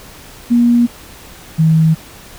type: tone pair in turn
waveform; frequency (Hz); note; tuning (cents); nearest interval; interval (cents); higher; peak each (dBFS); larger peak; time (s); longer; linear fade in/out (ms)
sine; 238.5 / 159.82; A#3 / D#3; +40 / +47; perfect fifth; 693; first; -7; neither; 0.5-0.87 / 1.58-1.95; neither; 20
effects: pink hiss -37 dBFS RMS until 2.38 s